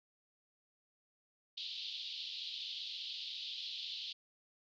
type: band-pass noise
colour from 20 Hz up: pink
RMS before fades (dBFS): -44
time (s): 1.57-4.13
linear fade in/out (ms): 10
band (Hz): 3100 to 4400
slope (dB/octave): 48
effects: none